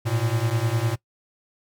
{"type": "beating tone pair", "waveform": "square", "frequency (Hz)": [110, 119.9], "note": ["A2", "A#2"], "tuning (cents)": [0, 49], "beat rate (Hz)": 9.9, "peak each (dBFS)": -25, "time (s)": [0.05, 0.96], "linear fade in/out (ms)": 20, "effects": ["noise-tail reverb RT60 0.1 s tail -21 dB re dry"]}